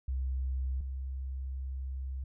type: tone pair in turn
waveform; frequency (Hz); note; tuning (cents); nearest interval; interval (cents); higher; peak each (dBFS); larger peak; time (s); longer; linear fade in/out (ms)
sine; 65.41 / 66.09; C2 / C2; 0 / +18; unison; 18; second; -29 / -34; first; 0.08-0.81 / 0.81-2.24; second; 5
effects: tanh soft clip ceiling -26 dBFS